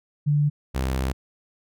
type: tone pair in turn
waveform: sine / sawtooth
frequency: 146.83 / 65.41 Hz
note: D3 / C2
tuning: 0 / 0 cents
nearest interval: octave + major second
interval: 1400 cents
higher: first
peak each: -17 / -19 dBFS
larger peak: first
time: 0.26-0.5 / 0.74-1.13 s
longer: second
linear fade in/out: 20 ms
effects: none